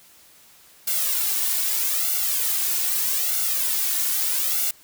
blue noise with flanger, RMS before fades -23 dBFS, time 0.87-4.71 s, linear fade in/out 5 ms, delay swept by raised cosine 1.4 to 2.8 ms, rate 0.8 Hz, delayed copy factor +0.9, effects white hiss -52 dBFS RMS until 4.83 s

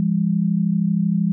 sine tone pair together, 170.01 / 202.9 Hz, F3 / G#3, -46 / -40 cents, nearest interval minor third, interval 306 cents, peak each -19 dBFS, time 0-1.32 s, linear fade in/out 0 ms, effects none

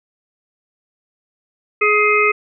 harmonic tone, 419.9 Hz, G#4, 19 cents sharp, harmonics 1 / 3 / 5 / 6, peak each -17 / -17 / -17 / -17 dBFS, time 1.81-2.32 s, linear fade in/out 10 ms, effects none

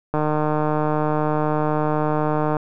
click train, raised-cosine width 1 ms, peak -8 dBFS, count 370, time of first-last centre 0.14-2.568 s, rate 152 Hz, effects none

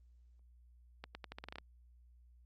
accelerating click train, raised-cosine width 0.3 ms, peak -29 dBFS, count 10, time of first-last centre 1.04-1.584 s, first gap 110 ms, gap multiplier 0.84, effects added 60 Hz sine -60 dBFS peak until 2.45 s + Opus 32 kbps

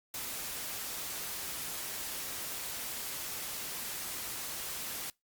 white noise, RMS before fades -39 dBFS, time 0.14-5.1 s, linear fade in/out 2 ms, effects noise-tail reverb RT60 0.2 s tail -25 dB re dry + Opus 48 kbps

